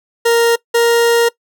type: tone pair in turn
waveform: 40% pulse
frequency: 466.2 / 468.1 Hz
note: A#4 / A#4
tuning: 0 / +7 cents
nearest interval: unison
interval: 7 cents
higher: second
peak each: -8 dBFS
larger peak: neither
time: 0.25-0.56 / 0.74-1.29 s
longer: second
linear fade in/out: 10 ms
effects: noise-tail reverb RT60 0.1 s tail -21 dB re dry